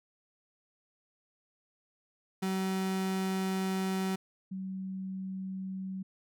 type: tone pair in turn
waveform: 35% pulse / sine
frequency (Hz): 189.7 / 189.7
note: F#3 / F#3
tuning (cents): +43 / +43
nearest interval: unison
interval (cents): 0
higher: neither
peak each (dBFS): -28 / -35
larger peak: first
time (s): 2.42-4.16 / 4.51-6.03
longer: first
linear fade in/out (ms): 10
effects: none